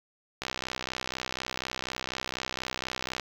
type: click train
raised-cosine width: 0.2 ms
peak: -14 dBFS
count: 179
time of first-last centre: 0.42-3.197 s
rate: 64.1 Hz
effects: low-pass 6000 Hz 12 dB/octave + 7-bit